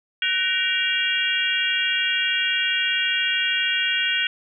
harmonic tone with a mistuned harmonic, 467.4 Hz, A#4, 5 cents sharp, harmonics 3 / 4 / 5 / 6 / 7, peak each -26 / -28 / -27 / -24 / -26 dBFS, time 0.22-4.27 s, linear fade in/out 2 ms, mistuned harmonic 3, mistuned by +120 cents, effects none

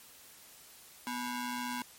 sawtooth ring-modulated tone, 614 Hz, D#5, 23 cents flat, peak -28 dBFS, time 1.07-1.82 s, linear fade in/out 0 ms, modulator 368 Hz, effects white hiss -55 dBFS RMS until 1.98 s + MP3 64 kbps

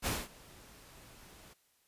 pink noise with ADSR envelope, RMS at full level -32 dBFS, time 0.02-1.54 s, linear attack 47 ms, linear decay 210 ms, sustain -24 dB, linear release 16 ms, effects white hiss -72 dBFS RMS until 1.87 s + resampled to 32000 Hz

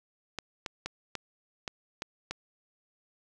clicks, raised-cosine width 0.2 ms, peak -17 dBFS, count 7, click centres 0.387 / 0.662 / 0.86 / 1.153 / 1.678 / 2.021 / 2.31 s, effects none

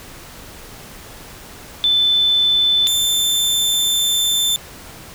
sine / sawtooth tone pair in turn, 3520 / 3547 Hz, A7 / A7, 0 / +13 cents, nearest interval unison, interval 13 cents, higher second, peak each -12 dBFS, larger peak neither, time 1.84-2.87 / 2.87-4.56 s, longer second, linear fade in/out 0 ms, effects pink hiss -38 dBFS RMS until 5.14 s

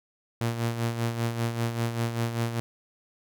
sawtooth tone with tremolo, 116.54 Hz, A#2, in tune, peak -20 dBFS, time 0.41-2.6 s, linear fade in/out 0 ms, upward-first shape sine, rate 5.1 Hz, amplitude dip 60%, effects none

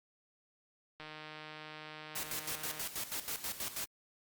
click train, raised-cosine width 0.3 ms, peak -31 dBFS, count 279, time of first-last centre 1-2.805 s, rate 154 Hz
white noise with tremolo, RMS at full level -38 dBFS, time 2.15-3.86 s, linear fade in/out 10 ms, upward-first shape square, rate 6.2 Hz, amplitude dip 70%
effects Opus 48 kbps

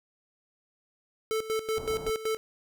square tone with tremolo, 440 Hz, A4, in tune, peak -27 dBFS, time 1.31-2.37 s, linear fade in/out 0 ms, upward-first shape square, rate 5.3 Hz, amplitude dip 75%
pink low-pass noise, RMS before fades -41 dBFS, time 1.77-2.1 s, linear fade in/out 0 ms, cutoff 1000 Hz, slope 24 dB/octave
effects none

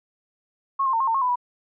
sine tone with pitch steps, 1091 / 1057 / 909 / 1070 / 907 / 1083 / 999 / 979 Hz, C#6 / C6 / A#5 / C6 / A#5 / C#6 / B5 / B5, -28 / +17 / -44 / +38 / -48 / -41 / +20 / -15 cents, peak -19 dBFS, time 0.79-1.358 s, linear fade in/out 10 ms, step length 71 ms, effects none

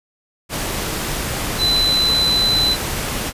sine tone in noise, 4019 Hz, B7, 30 cents sharp, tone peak -14 dBFS, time 1.58-2.77 s, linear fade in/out 50 ms, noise pink, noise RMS -23 dBFS, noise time 0.49-3.33 s, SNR +6 dB, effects resampled to 32000 Hz

